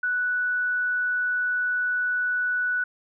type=tone; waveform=sine; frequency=1480 Hz; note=F#6; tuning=in tune; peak=-22 dBFS; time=0.03-2.84 s; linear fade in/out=5 ms; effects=none